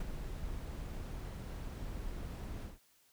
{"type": "noise with ADSR envelope", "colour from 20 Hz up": "brown", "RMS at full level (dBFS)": -36, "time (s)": [0, 2.79], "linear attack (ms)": 5, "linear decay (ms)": 25, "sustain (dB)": -6, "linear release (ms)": 160, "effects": ["white hiss -69 dBFS RMS until 3.12 s"]}